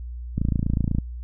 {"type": "click train", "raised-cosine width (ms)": 5, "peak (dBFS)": -10, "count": 18, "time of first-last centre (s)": [0.38, 0.985], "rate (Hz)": 28.1, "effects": ["added 60 Hz sine -31 dBFS peak until 1.23 s"]}